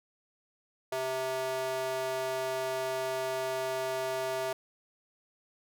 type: tone with high-pass filter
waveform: square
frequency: 130.81 Hz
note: C3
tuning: in tune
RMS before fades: -33 dBFS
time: 0.92-4.53 s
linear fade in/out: 5 ms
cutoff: 550 Hz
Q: 3.2
effects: none